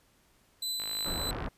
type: tone with tremolo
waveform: sawtooth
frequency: 4012 Hz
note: B7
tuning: 26 cents sharp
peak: -28 dBFS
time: 0.62-1.31 s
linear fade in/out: 5 ms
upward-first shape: triangle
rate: 3.2 Hz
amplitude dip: 35%
type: click train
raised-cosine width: 0.3 ms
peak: -26 dBFS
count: 36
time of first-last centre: 0.8-1.462 s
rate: 52.9 Hz
type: low-pass noise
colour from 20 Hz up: pink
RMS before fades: -36 dBFS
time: 1.05-1.49 s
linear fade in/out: 10 ms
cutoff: 1600 Hz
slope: 24 dB/octave
effects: pink hiss -66 dBFS RMS until 1.57 s + resampled to 32000 Hz